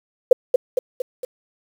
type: tone with echo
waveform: sine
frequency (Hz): 505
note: B4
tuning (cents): +39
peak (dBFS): -4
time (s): 0.31-0.33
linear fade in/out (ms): 5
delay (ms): 230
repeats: 4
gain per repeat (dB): -5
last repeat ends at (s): 1.25
effects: 7-bit